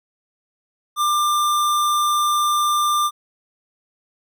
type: tone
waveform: square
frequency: 1192 Hz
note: D6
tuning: 25 cents sharp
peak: -17 dBFS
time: 0.96-3.11 s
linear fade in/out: 50 ms
effects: none